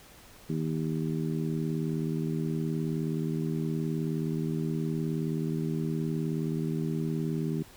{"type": "harmonic tone", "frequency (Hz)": 79.1, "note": "D#2", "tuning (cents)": 29, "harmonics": [2, 3, 4, 5], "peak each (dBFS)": [-30, -34, -36, -38], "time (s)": [0.49, 7.63], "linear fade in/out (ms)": 10, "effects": ["pink hiss -53 dBFS RMS until 7.76 s"]}